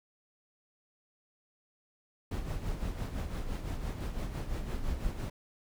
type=noise with tremolo; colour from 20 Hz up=brown; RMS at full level=-33 dBFS; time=2.31-5.3 s; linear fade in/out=5 ms; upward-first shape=sine; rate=5.9 Hz; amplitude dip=55%; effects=none